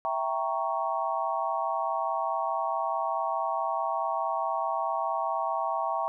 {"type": "chord", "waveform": "sine", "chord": "E diminished seventh", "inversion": "none", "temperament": "equal", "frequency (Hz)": [659.3, 784, 932.3, 1108.7], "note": ["E5", "G5", "Bb5", "Db6"], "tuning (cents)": [0, 0, 0, 0], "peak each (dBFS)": -32, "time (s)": [0.05, 6.08], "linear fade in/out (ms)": 0, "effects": []}